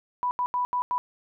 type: tone bursts at uneven times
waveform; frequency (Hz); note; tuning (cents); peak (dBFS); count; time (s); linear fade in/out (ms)
sine; 987.8; B5; 0; -23; 5; 0.23-0.31 / 0.39-0.46 / 0.54-0.65 / 0.73-0.82 / 0.91-0.98; 0
effects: none